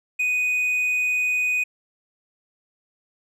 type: tone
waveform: triangle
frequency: 2489 Hz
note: D#7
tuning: in tune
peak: -18 dBFS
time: 0.19-1.64 s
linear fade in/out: 10 ms
effects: resampled to 32000 Hz